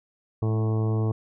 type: harmonic tone with a mistuned harmonic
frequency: 110 Hz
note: A2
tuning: in tune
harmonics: 1 / 2 / 3 / 4 / 5 / 6 / 7 / 8 / 9 / 10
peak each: -22 / -33 / -33 / -33 / -45 / -42 / -44 / -46 / -48 / -44 dBFS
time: 0.42-1.12 s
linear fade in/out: 5 ms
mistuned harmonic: 2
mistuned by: -22 cents
effects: none